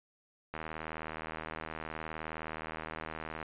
click train, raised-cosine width 0.5 ms, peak -24 dBFS, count 230, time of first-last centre 0.54-3.428 s, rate 79.3 Hz, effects resampled to 8000 Hz

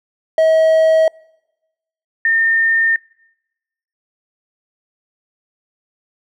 triangle / sine tone pair in turn, 640 / 1816.5 Hz, D#5 / A#6, +49 / -45 cents, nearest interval octave + tritone, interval 1806 cents, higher second, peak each -7 / -11 dBFS, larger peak first, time 0.38-1.08 / 2.25-2.96 s, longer second, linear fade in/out 2 ms, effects noise-tail reverb RT60 1.0 s tail -26 dB re dry

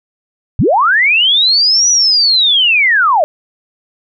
sine linear two-way sweep, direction up then down, 69.2 to 5940 to 567 Hz, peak -7 dBFS, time 0.59-3.24 s, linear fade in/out 0 ms, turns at 1.89 s, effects none

